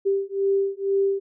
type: beating tone pair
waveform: sine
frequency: 392.2 / 394.3 Hz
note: G4 / G4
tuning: +1 / +10 cents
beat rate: 2.1 Hz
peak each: -23 dBFS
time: 0.05-1.2 s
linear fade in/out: 20 ms
effects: none